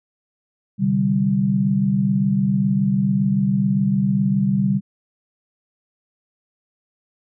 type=chord; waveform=sine; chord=C suspended second; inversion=none; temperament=equal with one note detuned; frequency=130.81 / 148.88 / 196 Hz; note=C3 / D3 / G3; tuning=0 / +24 / 0 cents; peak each=-23 / -23 / -17 dBFS; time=0.78-4.81 s; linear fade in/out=50 ms; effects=none